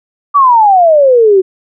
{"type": "exponential sweep", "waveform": "sine", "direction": "down", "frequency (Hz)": [1173, 366.9], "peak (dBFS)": -3, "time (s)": [0.34, 1.42], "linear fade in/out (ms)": 20, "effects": []}